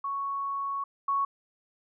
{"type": "tone pair in turn", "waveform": "sine", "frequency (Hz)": [1110, 1110], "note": ["C#6", "C#6"], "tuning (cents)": [2, 2], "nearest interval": "unison", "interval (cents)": 0, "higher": "neither", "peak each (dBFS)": [-29, -24], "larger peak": "second", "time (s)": [[0.04, 0.84], [1.08, 1.25]], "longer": "first", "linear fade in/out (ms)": 5, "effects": []}